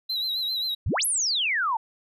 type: tone with vibrato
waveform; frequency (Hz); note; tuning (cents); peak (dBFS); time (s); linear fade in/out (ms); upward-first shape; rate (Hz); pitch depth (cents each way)
triangle; 3965; B7; +6; -24; 0.09-0.75; 10; sine; 7.5; 71
type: exponential two-way sweep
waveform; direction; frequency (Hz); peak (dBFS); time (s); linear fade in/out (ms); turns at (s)
sine; up then down; 60.6 to 11620 to 854; -22; 0.86-1.77; 5; 1.05
effects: none